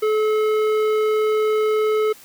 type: tone with tanh clipping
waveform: sine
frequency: 430.8 Hz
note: A4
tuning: 37 cents flat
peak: -18 dBFS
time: 0.02-2.13 s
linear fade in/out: 10 ms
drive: 13 dB
effects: white hiss -46 dBFS RMS until 2.24 s